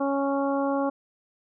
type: harmonic tone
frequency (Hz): 277.2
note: C#4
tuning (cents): 0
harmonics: 1 / 2 / 3 / 4 / 5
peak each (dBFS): -26 / -27 / -31 / -33 / -39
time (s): 0-0.9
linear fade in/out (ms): 10
effects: none